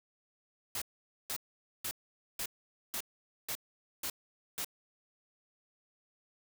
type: noise bursts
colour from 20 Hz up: white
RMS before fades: -37 dBFS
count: 8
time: 0.75-4.646 s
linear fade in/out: 2 ms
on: 67 ms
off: 480 ms
effects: none